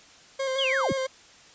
40% pulse tone with vibrato, 532 Hz, C5, 29 cents sharp, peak -25 dBFS, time 0.39-1.07 s, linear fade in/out 10 ms, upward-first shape square, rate 6 Hz, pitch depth 26 cents each way
sine linear sweep, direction down, 3457 to 43.82 Hz, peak -24 dBFS, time 0.58-0.93 s, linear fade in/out 10 ms
effects white hiss -52 dBFS RMS until 1.54 s + resampled to 16000 Hz

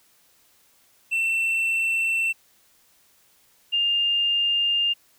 triangle / sine tone pair in turn, 2688 / 2808 Hz, E7 / F7, +33 / +9 cents, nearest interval minor second, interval 76 cents, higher second, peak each -19 dBFS, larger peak neither, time 1.11-2.33 / 3.72-4.94 s, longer neither, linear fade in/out 20 ms, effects white hiss -60 dBFS RMS until 5.18 s

